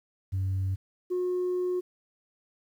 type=tone pair in turn; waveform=sine; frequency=95.2 / 361.9 Hz; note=F#2 / F#4; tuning=+50 / -38 cents; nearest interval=octave + major seventh; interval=2312 cents; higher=second; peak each=-24 dBFS; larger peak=neither; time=0.32-0.76 / 1.1-1.81 s; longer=second; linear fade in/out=20 ms; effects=tanh soft clip ceiling -24 dBFS + 10-bit